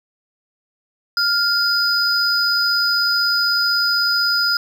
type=tone pair together; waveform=triangle; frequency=1400 / 4978 Hz; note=F6 / D#8; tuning=+4 / 0 cents; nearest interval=octave + minor seventh; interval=2196 cents; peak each=-17 / -16 dBFS; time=1.17-4.57 s; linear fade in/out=2 ms; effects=none